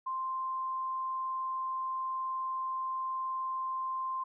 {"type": "tone", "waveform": "sine", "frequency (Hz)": 1046.5, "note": "C6", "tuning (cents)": 0, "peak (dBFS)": -32, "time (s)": [0.06, 4.24], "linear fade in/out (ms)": 10, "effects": []}